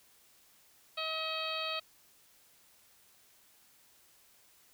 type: harmonic tone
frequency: 637 Hz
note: D#5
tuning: 41 cents sharp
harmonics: 1 / 2 / 3 / 4 / 5 / 6 / 7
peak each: -41 / -40 / -49 / -40 / -42 / -41 / -43 dBFS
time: 0.97-1.8 s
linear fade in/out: 10 ms
effects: white hiss -64 dBFS RMS until 4.73 s